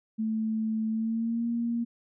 sine tone with pitch glide, 220 to 234.4 Hz, A3 to A#3, 0 to +10 cents, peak -26 dBFS, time 0.18-1.85 s, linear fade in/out 20 ms, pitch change +110 cents, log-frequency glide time 0.89-1.47 s, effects none

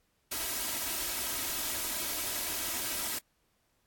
white noise with comb filter, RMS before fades -34 dBFS, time 0.31-3.19 s, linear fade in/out 10 ms, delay 3.1 ms, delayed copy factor +0.55, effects pink hiss -74 dBFS RMS until 3.86 s + AAC 64 kbps

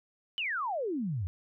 sine exponential sweep, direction down, 3077 to 82.41 Hz, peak -30 dBFS, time 0.38-1.27 s, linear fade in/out 0 ms, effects none

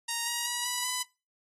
5% pulse tone with pitch steps, 932.3 / 948.6 / 965.2 / 982 / 999.2 Hz, A#5 / A#5 / B5 / B5 / B5, 0 / +30 / -40 / -10 / +20 cents, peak -18 dBFS, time 0.08-1.03 s, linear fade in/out 10 ms, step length 190 ms, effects noise-tail reverb RT60 0.3 s tail -23 dB re dry + AAC 32 kbps

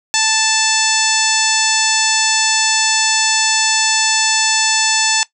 harmonic tone, 880 Hz, A5, in tune, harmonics 1 / 2 / 3 / 4 / 5 / 6 / 7 / 8 / 9, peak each -21 / -21 / -21 / -21 / -21 / -21 / -21 / -21 / -21 dBFS, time 0.14-5.23 s, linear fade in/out 0 ms, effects noise-tail reverb RT60 0.1 s tail -18 dB re dry

